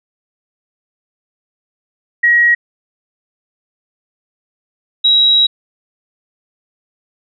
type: tone pair in turn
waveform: sine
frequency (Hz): 1900 / 3855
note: A#6 / B7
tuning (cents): +33 / -43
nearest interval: octave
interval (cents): 1224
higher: second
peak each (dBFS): -7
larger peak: neither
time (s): 2.23-2.55 / 5.04-5.47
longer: second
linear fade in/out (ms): 10
effects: none